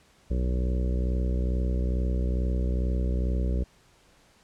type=harmonic tone; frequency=62.3 Hz; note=B1; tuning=16 cents sharp; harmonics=1 / 2 / 3 / 4 / 5 / 6 / 7 / 8 / 9; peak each=-24 / -36 / -34 / -41 / -40 / -42 / -41 / -45 / -43 dBFS; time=0.3-3.64 s; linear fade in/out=10 ms; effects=pink hiss -60 dBFS RMS until 4.43 s + low-pass 9000 Hz 12 dB/octave